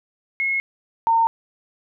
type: tone pair in turn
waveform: sine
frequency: 2170 / 912.4 Hz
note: C#7 / A#5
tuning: -37 / -37 cents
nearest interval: octave + minor third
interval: 1500 cents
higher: first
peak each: -19 / -14 dBFS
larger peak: second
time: 0.4-0.6 / 1.07-1.27 s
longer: neither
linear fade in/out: 0 ms
effects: none